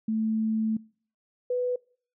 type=tone pair in turn; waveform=sine; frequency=220 / 496 Hz; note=A3 / B4; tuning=0 / +7 cents; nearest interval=octave + major second; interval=1407 cents; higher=second; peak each=-24 dBFS; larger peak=neither; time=0.08-0.77 / 1.5-1.76 s; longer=first; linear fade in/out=5 ms; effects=noise-tail reverb RT60 0.5 s tail -25 dB re dry